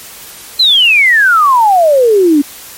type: exponential sweep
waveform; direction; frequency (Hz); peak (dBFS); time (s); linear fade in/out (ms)
sine; down; 4179 to 277.2; -4; 0.59-2.42; 10
effects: white hiss -31 dBFS RMS until 2.77 s + MP3 64 kbps

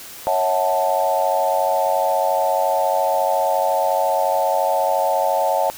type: chord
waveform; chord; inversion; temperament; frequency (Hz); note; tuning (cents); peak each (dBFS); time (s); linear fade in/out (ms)
sine; F# minor seventh; second; equal with one note detuned; 554.4 / 648.7 / 740 / 880; C#5 / E5 / F#5 / A5; 0 / -28 / 0 / 0; -22 / -21 / -22 / -21; 0.27-5.7; 0
effects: white hiss -37 dBFS RMS until 5.77 s

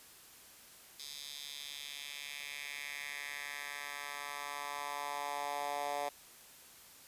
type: tone with high-pass filter sweep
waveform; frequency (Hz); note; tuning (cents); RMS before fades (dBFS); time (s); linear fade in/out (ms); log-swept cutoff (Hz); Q
10% pulse; 144; D3; -34; -42; 0.99-6.09; 5; 4300 to 660; 2.3
effects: white hiss -57 dBFS RMS until 7.07 s + resampled to 32000 Hz

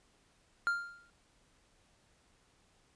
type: tone with exponential decay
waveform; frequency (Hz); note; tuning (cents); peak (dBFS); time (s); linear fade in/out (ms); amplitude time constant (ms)
triangle; 1396.9; F6; 0; -24; 0.67-1.1; 0; 92
effects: pink hiss -69 dBFS RMS until 2.95 s + resampled to 22050 Hz

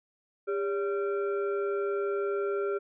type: tone with frequency modulation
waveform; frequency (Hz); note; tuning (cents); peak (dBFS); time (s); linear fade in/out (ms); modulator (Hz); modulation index
sine; 401.3; G4; +41; -27; 0.47-2.79; 20; 971; 0.64
effects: none

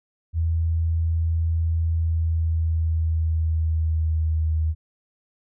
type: tone with pitch glide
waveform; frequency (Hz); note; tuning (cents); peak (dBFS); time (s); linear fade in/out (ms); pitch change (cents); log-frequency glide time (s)
sine; 82.1 to 79.12; E2 to D#2; -6 to +30; -19; 0.33-4.75; 50; -64; 1.9-4.53
effects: none

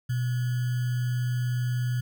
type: tone with sample-and-hold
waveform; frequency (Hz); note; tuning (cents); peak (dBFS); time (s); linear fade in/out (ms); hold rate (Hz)
sine; 123.47; B2; 0; -24; 0.09-2.01; 10; 1575
effects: none

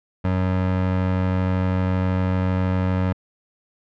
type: tone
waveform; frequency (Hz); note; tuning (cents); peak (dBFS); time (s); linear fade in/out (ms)
25% pulse; 92.7; F#2; +4; -15; 0.24-3.13; 10
effects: low-pass 2000 Hz 12 dB/octave

